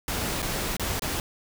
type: noise with dropouts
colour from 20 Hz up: pink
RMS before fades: -29 dBFS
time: 0.08-1.2 s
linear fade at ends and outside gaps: 1 ms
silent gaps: 0.42-0.426 / 0.767-0.796 / 0.995-1.021 s
effects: none